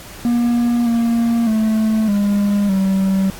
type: tone with pitch steps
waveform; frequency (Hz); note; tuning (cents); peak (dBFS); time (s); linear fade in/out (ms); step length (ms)
triangle; 238.3 / 232.7 / 218.7 / 203.2 / 192.3; A#3 / A#3 / A3 / G#3 / G3; +38 / -3 / -10 / -38 / -33; -11; 0.25-3.3; 0; 610
effects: pink hiss -36 dBFS RMS until 3.39 s + AAC 64 kbps